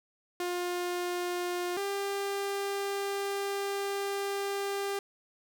sawtooth tone pair in turn, 354.7 / 398.1 Hz, F4 / G4, +27 / +27 cents, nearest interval major second, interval 200 cents, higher second, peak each -27 dBFS, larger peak neither, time 0.4-1.77 / 1.77-4.99 s, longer second, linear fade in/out 2 ms, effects none

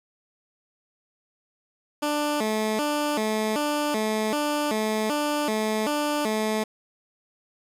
15% pulse tone with vibrato, 253.1 Hz, B3, 43 cents sharp, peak -17 dBFS, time 2.02-6.64 s, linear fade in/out 10 ms, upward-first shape square, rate 1.3 Hz, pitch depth 270 cents each way, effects resampled to 32000 Hz + 9-bit

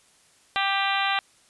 harmonic tone with a mistuned harmonic, 393.2 Hz, G4, 5 cents sharp, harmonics 2 / 3 / 4 / 5 / 6 / 7 / 8 / 9 / 10, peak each -27 / -29 / -30 / -31 / -32 / -32 / -33 / -34 / -34 dBFS, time 0.56-1.19 s, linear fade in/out 0 ms, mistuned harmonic 6, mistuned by +20 cents, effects white hiss -59 dBFS RMS until 1.49 s + resampled to 24000 Hz

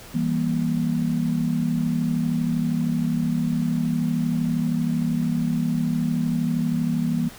sine chord, E diminished, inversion none, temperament just, 164.81 / 197.78 / 237.3 Hz, E3 / G3 / Bb3, 0 / +16 / +31 cents, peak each -24 / -28 / -23 dBFS, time 0.14-7.29 s, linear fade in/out 10 ms, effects pink hiss -43 dBFS RMS until 7.38 s

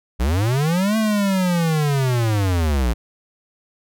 square linear two-way sweep, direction up then down, 54.7 to 222.7 to 54.7 Hz, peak -17 dBFS, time 0.19-2.94 s, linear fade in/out 20 ms, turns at 0.97 s, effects none

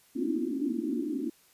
pink band-pass noise, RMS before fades -31 dBFS, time 0.15-1.3 s, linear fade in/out 5 ms, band 230 to 350 Hz, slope 96 dB/octave, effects white hiss -62 dBFS RMS until 1.53 s + resampled to 32000 Hz

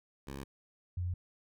10% pulse / sine tone pair in turn, 68.7 / 88.97 Hz, C#2 / F2, -15 / +33 cents, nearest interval major third, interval 448 cents, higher second, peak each -33 / -32 dBFS, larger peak second, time 0.27-0.44 / 0.97-1.14 s, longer neither, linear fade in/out 5 ms, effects none

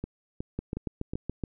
two click trains, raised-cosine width 3 ms, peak -18 / -20 dBFS, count 7 / 4, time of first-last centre 0.59-1.437 / 0.04-1.135 s, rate 7.08 / 2.74 Hz, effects none

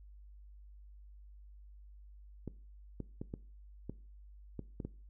clicks, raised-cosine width 3 ms, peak -27 dBFS, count 8, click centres 2.477 / 3.003 / 3.215 / 3.339 / 3.896 / 4.593 / 4.802 / 4.85 s, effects noise-tail reverb RT60 0.4 s tail -20 dB re dry + added 50 Hz sine -52 dBFS peak until 5.09 s

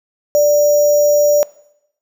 sine tone with sample-and-hold, 587.3 Hz, D5, in tune, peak -8 dBFS, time 0.35-1.43 s, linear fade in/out 0 ms, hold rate 6300 Hz, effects noise-tail reverb RT60 0.8 s tail -21 dB re dry

